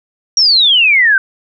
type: exponential sweep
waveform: sine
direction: down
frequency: 5700 to 1516 Hz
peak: -6 dBFS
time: 0.37-1.18 s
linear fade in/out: 2 ms
effects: none